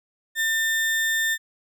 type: tone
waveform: 35% pulse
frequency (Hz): 1800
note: A6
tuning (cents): +39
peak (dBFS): -19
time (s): 0.35-1.38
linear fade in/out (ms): 50
effects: none